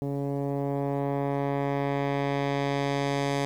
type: tone with low-pass filter sweep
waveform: 10% pulse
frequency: 140.4 Hz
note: C#3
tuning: 22 cents sharp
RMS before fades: -28 dBFS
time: 0.02-3.45 s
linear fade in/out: 0 ms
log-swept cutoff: 400 to 8100 Hz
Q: 0.71
effects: 9-bit